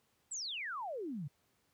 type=exponential sweep; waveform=sine; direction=down; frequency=8180 to 130.81 Hz; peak=-38 dBFS; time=0.31-1.28 s; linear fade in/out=10 ms; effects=pink hiss -75 dBFS RMS until 1.73 s + high-pass 80 Hz 12 dB/octave